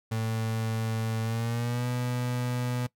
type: tone with pitch glide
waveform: 35% pulse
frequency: 112 to 123.56 Hz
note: A2 to B2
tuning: +31 to +1 cents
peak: -26 dBFS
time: 0.11-2.87 s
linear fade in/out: 10 ms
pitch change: +170 cents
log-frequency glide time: 1.23-1.87 s
effects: noise-tail reverb RT60 0.1 s tail -20 dB re dry